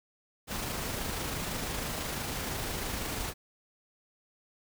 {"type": "noise with amplitude modulation", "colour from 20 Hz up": "pink", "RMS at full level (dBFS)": -34, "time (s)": [0.47, 3.34], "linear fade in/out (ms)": 50, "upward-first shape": "sine", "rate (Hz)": 26, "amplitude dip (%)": 25, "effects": []}